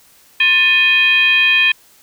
sine tone with frequency modulation, 2489 Hz, D#7, in tune, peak -9 dBFS, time 0.4-1.72 s, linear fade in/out 5 ms, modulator 716 Hz, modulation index 0.9, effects white hiss -49 dBFS RMS until 2.02 s

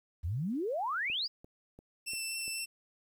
sine exponential sweep, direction up, 73.42 to 5120 Hz, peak -31 dBFS, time 0.23-1.28 s, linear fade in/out 20 ms
click train, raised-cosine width 2 ms, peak -38 dBFS, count 5, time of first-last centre 1.1-2.479 s, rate 2.9 Hz
15% pulse tone with vibrato, 2677 Hz, E7, 26 cents sharp, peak -28 dBFS, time 2.06-2.66 s, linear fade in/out 20 ms, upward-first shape triangle, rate 4 Hz, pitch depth 14 cents each way
effects 11-bit

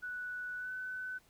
sine tone with pitch glide, 1480 to 1507.6 Hz, F#6 to F#6, 0 to +32 cents, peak -38 dBFS, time 0.02-1.19 s, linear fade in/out 20 ms, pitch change +32 cents, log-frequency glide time 0.57-0.71 s, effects pink hiss -67 dBFS RMS until 1.29 s

